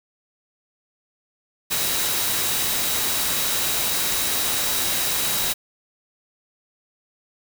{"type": "tone in noise", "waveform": "sine", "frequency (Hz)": 3866, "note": "B7", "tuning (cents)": -38, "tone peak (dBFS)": -32, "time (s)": [1.7, 5.54], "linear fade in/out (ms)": 20, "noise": "white", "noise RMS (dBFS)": -23, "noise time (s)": [1.7, 5.54], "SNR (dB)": -12, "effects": []}